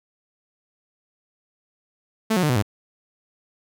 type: tone with pitch steps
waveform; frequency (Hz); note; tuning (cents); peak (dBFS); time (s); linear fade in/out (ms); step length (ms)
sawtooth; 220.7 / 182.4 / 150.74 / 124.58 / 102.96; A3 / F#3 / D3 / B2 / G#2; +5 / -24 / +45 / +15 / -15; -14; 2.3-2.625; 10; 65
effects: none